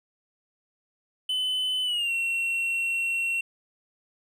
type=tone with pitch glide; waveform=triangle; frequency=3024 to 2725 Hz; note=F#7 to F7; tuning=+37 to -43 cents; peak=-23 dBFS; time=1.29-3.41 s; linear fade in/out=5 ms; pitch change=-180 cents; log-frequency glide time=1.83-2.12 s; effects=none